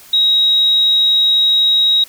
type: tone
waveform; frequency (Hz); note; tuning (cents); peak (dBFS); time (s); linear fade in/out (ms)
sine; 3807; A#7; +36; -9; 0.13-2.04; 5
effects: white hiss -41 dBFS RMS until 2.08 s